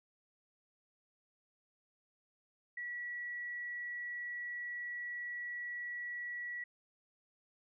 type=tone; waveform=sine; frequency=1937 Hz; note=B6; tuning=34 cents flat; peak=-39 dBFS; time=2.77-6.64 s; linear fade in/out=5 ms; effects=none